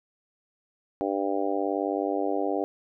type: harmonic tone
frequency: 98.9 Hz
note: G2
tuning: 16 cents sharp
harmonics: 3 / 4 / 5 / 6 / 7 / 8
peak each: -30 / -31 / -32 / -33 / -33 / -34 dBFS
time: 1.01-2.64 s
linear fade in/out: 0 ms
effects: none